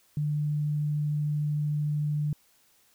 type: tone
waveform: sine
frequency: 148.9 Hz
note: D3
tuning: 24 cents sharp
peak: -25 dBFS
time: 0.17-2.33 s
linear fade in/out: 2 ms
effects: white hiss -64 dBFS RMS until 2.94 s